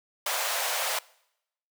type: high-pass noise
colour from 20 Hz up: pink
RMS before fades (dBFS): -29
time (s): 0.26-0.99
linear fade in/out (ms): 5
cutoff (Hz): 540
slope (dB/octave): 48
effects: noise-tail reverb RT60 0.8 s tail -23 dB re dry